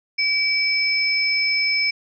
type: tone pair together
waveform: sine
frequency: 2298 / 5234 Hz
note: D7 / E8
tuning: -38 / -13 cents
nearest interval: octave + major second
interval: 1425 cents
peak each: -19 / -22 dBFS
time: 0.18-1.91 s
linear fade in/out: 10 ms
effects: none